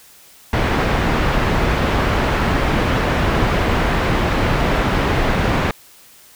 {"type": "low-pass noise", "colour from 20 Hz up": "pink", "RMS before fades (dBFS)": -17, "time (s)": [0.53, 5.71], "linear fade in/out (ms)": 2, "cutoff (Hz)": 2300, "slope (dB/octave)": 12, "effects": ["white hiss -46 dBFS RMS until 6.35 s"]}